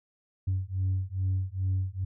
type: beating tone pair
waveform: sine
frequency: 93.2 / 95.6 Hz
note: F#2 / G2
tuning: +13 / -43 cents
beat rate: 2.4 Hz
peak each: -28 dBFS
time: 0.47-2.05 s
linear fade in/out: 10 ms
effects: tanh soft clip ceiling -22 dBFS